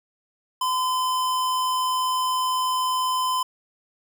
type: tone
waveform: square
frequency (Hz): 1021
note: C6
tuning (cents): -43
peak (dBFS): -22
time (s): 0.61-3.43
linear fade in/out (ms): 5
effects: none